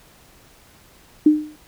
sine tone with exponential decay, 303.8 Hz, D#4, 41 cents flat, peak -6 dBFS, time 1.26-1.56 s, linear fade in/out 5 ms, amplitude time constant 65 ms, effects pink hiss -51 dBFS RMS until 1.67 s

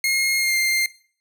sawtooth tone with pitch glide, 2146 to 2104 Hz, C7 to C7, +43 to +9 cents, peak -15 dBFS, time 0.04-0.86 s, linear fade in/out 2 ms, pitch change -34 cents, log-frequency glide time 0.37-0.55 s, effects noise-tail reverb RT60 0.5 s tail -20 dB re dry

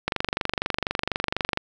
click train, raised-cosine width 0.3 ms, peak -7 dBFS, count 37, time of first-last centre 0.08-1.574 s, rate 24.1 Hz, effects none

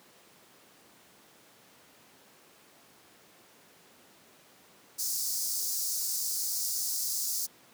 pink high-pass noise, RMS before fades -32 dBFS, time 4.98-7.47 s, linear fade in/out 20 ms, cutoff 4800 Hz, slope 48 dB/octave, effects pink hiss -58 dBFS RMS until 7.73 s + high-pass 200 Hz 12 dB/octave

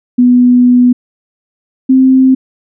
sine tone pair in turn, 246.9 / 261.6 Hz, B3 / C4, 0 / 0 cents, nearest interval minor second, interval 100 cents, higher second, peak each -3 dBFS, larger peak neither, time 0.18-0.93 / 1.89-2.35 s, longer first, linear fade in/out 10 ms, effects none

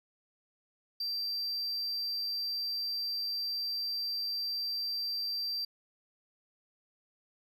triangle tone, 4699 Hz, D8, in tune, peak -31 dBFS, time 1-5.65 s, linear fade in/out 5 ms, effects none

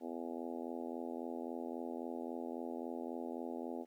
harmonic tone, 83.7 Hz, E2, 27 cents sharp, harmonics 3 / 4 / 5 / 6 / 7 / 8 / 9 / 10, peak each -44 / -46 / -48 / -50 / -51 / -52 / -53 / -54 dBFS, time 0-3.86 s, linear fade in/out 50 ms, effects 12-bit

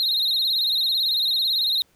triangle tone with vibrato, 3951 Hz, B7, in tune, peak -18 dBFS, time 0-1.82 s, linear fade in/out 0 ms, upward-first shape sine, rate 18 Hz, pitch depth 120 cents each way, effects pink hiss -62 dBFS RMS until 1.95 s

